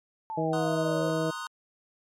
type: exponential sweep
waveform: sine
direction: down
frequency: 898 to 523.3 Hz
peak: -32 dBFS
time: 0.3-1.1 s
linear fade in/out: 0 ms
type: harmonic tone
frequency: 160 Hz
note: D#3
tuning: 49 cents sharp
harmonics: 1 / 2 / 3 / 4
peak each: -31 / -31 / -31 / -31 dBFS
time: 0.37-1.31 s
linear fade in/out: 10 ms
type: chord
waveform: square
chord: C half-diminished seventh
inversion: third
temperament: equal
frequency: 932.3 / 1046.5 / 1244.5 / 1480 Hz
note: Bb5 / C6 / Eb6 / Gb6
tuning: 0 / 0 / 0 / 0 cents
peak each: -43 / -41 / -39 / -40 dBFS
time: 0.53-1.47 s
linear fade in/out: 2 ms
effects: low-pass 10000 Hz 12 dB/octave + MP3 64 kbps